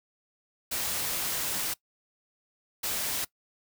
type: noise bursts at uneven times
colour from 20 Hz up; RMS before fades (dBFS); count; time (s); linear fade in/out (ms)
white; -31; 2; 0.71-1.74 / 2.83-3.25; 10
effects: noise-tail reverb RT60 0.1 s tail -21 dB re dry